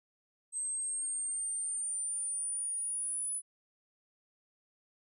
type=linear sweep; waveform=sine; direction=up; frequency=8240 to 9970 Hz; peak=-33 dBFS; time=0.52-3.42 s; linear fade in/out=50 ms; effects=none